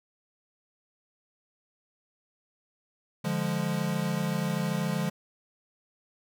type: chord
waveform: square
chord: D diminished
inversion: none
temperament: equal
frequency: 146.83 / 174.61 / 207.7 Hz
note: D3 / F3 / Ab3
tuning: 0 / 0 / 0 cents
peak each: -33 / -31 / -33 dBFS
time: 3.24-5.1 s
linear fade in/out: 10 ms
effects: none